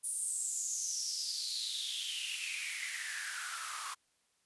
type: noise with high-pass filter sweep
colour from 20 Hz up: white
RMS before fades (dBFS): -38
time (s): 0.03-3.95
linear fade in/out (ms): 20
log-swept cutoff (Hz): 9700 to 1100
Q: 7.7
effects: white hiss -75 dBFS RMS until 4.45 s + resampled to 24000 Hz